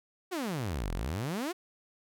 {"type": "exponential two-way sweep", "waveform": "sawtooth", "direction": "down then up", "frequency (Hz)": [392, 38.89, 383.5], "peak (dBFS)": -28, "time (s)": [0.31, 1.53], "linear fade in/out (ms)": 20, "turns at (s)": 0.92, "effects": []}